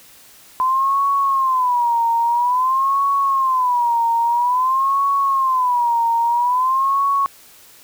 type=tone with vibrato; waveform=sine; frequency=1015 Hz; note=B5; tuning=47 cents sharp; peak=-14 dBFS; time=0.6-7.26 s; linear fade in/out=0 ms; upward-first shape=sine; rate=0.5 Hz; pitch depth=160 cents each way; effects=white hiss -46 dBFS RMS until 7.83 s